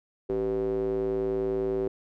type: tone with band-pass filter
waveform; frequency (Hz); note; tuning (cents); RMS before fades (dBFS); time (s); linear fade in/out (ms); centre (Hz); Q
square; 55; A1; 0; -28; 0.29-1.88; 5; 410; 7.3
effects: none